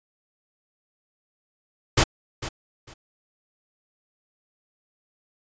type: noise with echo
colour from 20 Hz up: pink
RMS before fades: -17 dBFS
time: 1.97-2.04 s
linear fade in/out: 10 ms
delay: 450 ms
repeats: 2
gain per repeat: -14 dB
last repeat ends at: 2.94 s
effects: resampled to 16000 Hz